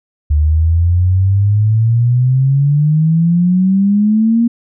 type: exponential sweep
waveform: sine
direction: up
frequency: 73.42 to 236.9 Hz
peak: -8 dBFS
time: 0.3-4.48 s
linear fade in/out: 10 ms
effects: none